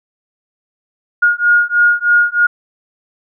sine beating tone pair, 1429 / 1432.2 Hz, F6 / F6, +39 / +43 cents, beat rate 3.2 Hz, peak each -12 dBFS, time 1.22-2.47 s, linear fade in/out 10 ms, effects none

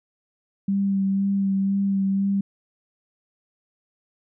sine tone with vibrato, 196 Hz, G3, in tune, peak -19 dBFS, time 0.68-2.41 s, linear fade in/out 5 ms, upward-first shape sine, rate 2 Hz, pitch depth 18 cents each way, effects none

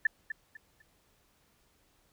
sine tone with echo, 1760 Hz, A6, in tune, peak -21 dBFS, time 0.05-0.07 s, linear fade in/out 5 ms, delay 250 ms, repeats 3, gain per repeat -11 dB, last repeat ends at 0.82 s, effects pink hiss -69 dBFS RMS until 2.12 s

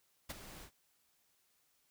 pink noise with ADSR envelope, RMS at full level -40 dBFS, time 0.29-0.71 s, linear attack 13 ms, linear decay 24 ms, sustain -12 dB, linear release 79 ms, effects white hiss -75 dBFS RMS until 1.9 s

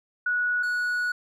sine / triangle tone pair in turn, 1465 / 1465 Hz, F#6 / F#6, -18 / -18 cents, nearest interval unison, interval 0 cents, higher neither, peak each -22 dBFS, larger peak neither, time 0.26-0.63 / 0.63-1.12 s, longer second, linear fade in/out 5 ms, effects none

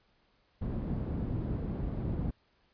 white low-pass noise, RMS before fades -34 dBFS, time 0.61-2.31 s, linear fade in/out 10 ms, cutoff 190 Hz, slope 12 dB/octave, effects pink hiss -70 dBFS RMS until 2.73 s + resampled to 11025 Hz

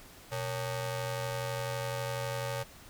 sawtooth ring-modulated tone, 340 Hz, F4, 46 cents flat, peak -26 dBFS, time 0.31-2.64 s, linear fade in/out 20 ms, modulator 216 Hz, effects pink hiss -53 dBFS RMS until 2.89 s

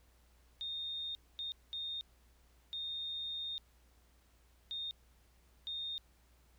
sine tone bursts at uneven times, 3672 Hz, A#7, 27 cents flat, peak -38 dBFS, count 6, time 0.61-1.15 / 1.39-1.52 / 1.73-2.01 / 2.73-3.58 / 4.71-4.91 / 5.67-5.98 s, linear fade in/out 0 ms, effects added 60 Hz sine -65 dBFS peak until 6.58 s + pink hiss -71 dBFS RMS until 6.58 s

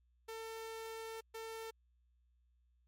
sawtooth tone bursts at uneven times, 448.3 Hz, A4, 32 cents sharp, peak -40 dBFS, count 2, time 0.28-1.21 / 1.34-1.71 s, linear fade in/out 10 ms, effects added 60 Hz sine -70 dBFS peak until 2.87 s + MP3 64 kbps

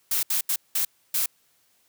blue noise bursts at uneven times, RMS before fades -24 dBFS, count 5, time 0.11-0.23 / 0.3-0.41 / 0.49-0.56 / 0.75-0.85 / 1.14-1.26 s, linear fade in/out 5 ms, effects white hiss -65 dBFS RMS until 1.88 s + high-pass 60 Hz 12 dB/octave

